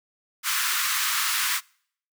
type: high-pass noise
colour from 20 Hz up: pink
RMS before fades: -25 dBFS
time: 0.43-1.61 s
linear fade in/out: 50 ms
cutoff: 1100 Hz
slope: 48 dB/octave
effects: noise-tail reverb RT60 0.6 s tail -26 dB re dry